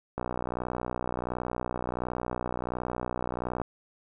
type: click train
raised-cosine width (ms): 1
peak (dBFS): -17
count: 212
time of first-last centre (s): 0.18-3.616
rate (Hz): 61.4
effects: none